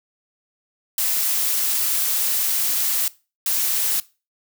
blue noise bursts at uneven times, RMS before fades -21 dBFS, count 2, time 0.98-3.08 / 3.46-4 s, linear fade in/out 2 ms, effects noise-tail reverb RT60 0.3 s tail -20 dB re dry

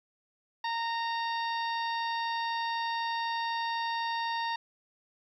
harmonic tone, 924 Hz, A#5, 16 cents flat, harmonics 1 / 2 / 3 / 4 / 5 / 6, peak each -31 / -37 / -44 / -41 / -44 / -50 dBFS, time 0.64-4.56 s, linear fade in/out 5 ms, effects 11-bit

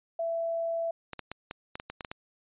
sine tone, 666 Hz, E5, 18 cents sharp, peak -28 dBFS, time 0.19-0.91 s, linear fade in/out 5 ms
clicks, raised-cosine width 0.3 ms, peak -21 dBFS, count 10, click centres 1.133 / 1.193 / 1.316 / 1.511 / 1.755 / 1.799 / 1.9 / 2.008 / 2.048 / 2.115 s
effects resampled to 8000 Hz

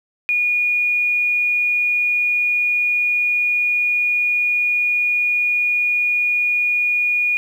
sine tone, 2445 Hz, D#7, 31 cents flat, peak -15 dBFS, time 0.29-7.37 s, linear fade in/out 0 ms, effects 8-bit

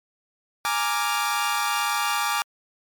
sawtooth chord, Bb dominant seventh, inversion third, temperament equal, 830.6 / 932.3 / 1174.7 / 1396.9 Hz, Ab5 / Bb5 / D6 / F6, 0 / 0 / 0 / 0 cents, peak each -24 / -26 / -22 / -26 dBFS, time 0.65-2.42 s, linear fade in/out 0 ms, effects MP3 96 kbps

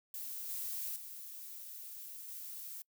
violet noise with level steps, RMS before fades -43 / -40 / -48 / -46 dBFS, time 0.14-2.82 s, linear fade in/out 2 ms, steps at 0.49 / 0.96 / 2.28 s, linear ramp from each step 2 ms, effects noise-tail reverb RT60 0.1 s tail -26 dB re dry

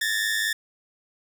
sawtooth tone pair together, 1718.6 / 1823 Hz, A6 / A#6, -41 / -39 cents, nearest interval minor second, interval 102 cents, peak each -23 / -22 dBFS, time 0.01-0.53 s, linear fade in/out 5 ms, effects none

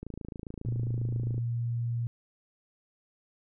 click train, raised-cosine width 3 ms, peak -26 dBFS, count 38, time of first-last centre 0.03-1.38 s, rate 27.4 Hz
sine tone, 118.1 Hz, A#2, 23 cents sharp, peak -28 dBFS, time 0.66-2.07 s, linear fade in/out 0 ms
effects none

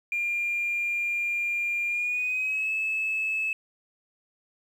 sine tone with pitch glide, 2400 to 2602 Hz, D7 to E7, +37 to -23 cents, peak -24 dBFS, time 0.12-3.53 s, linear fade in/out 2 ms, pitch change +140 cents, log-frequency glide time 1.89-2.72 s, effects tanh soft clip ceiling -21 dBFS + 9-bit

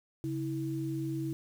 sine tone pair together, 137.79 / 324.7 Hz, C#3 / E4, -10 / -26 cents, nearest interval octave + minor third, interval 1484 cents, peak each -35 / -34 dBFS, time 0.24-1.33 s, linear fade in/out 0 ms, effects 9-bit

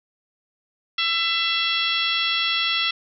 harmonic tone with a mistuned harmonic, 669 Hz, E5, 25 cents sharp, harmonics 2 / 3 / 4 / 5 / 6 / 7 / 8, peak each -29 / -29 / -26 / -23 / -30 / -34 / -34 dBFS, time 0.98-2.91 s, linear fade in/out 5 ms, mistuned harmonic 7, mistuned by -86 cents, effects none

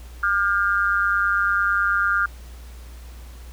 sine tone with amplitude modulation, 1400 Hz, F6, 4 cents sharp, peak -13 dBFS, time 0.23-2.26 s, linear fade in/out 5 ms, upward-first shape sine, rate 191 Hz, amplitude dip 100%, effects added 60 Hz sine -37 dBFS peak until 3.52 s + pink hiss -49 dBFS RMS until 3.52 s

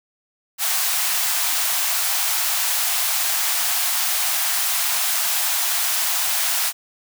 white high-pass noise, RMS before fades -21 dBFS, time 0.58-6.73 s, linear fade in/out 50 ms, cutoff 640 Hz, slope 96 dB/octave, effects none

